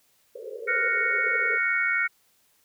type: band-pass noise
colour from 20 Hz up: white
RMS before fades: -36 dBFS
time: 0.35-1.58 s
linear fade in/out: 10 ms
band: 410 to 520 Hz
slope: 96 dB/octave
type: chord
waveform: sine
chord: Gb major seventh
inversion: third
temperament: equal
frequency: 1396.9 / 1480 / 1864.7 / 2217 Hz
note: F6 / Gb6 / Bb6 / Db7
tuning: 0 / 0 / 0 / 0 cents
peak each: -28 / -30 / -28 / -25 dBFS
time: 0.67-2.08 s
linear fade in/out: 20 ms
effects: white hiss -65 dBFS RMS until 2.64 s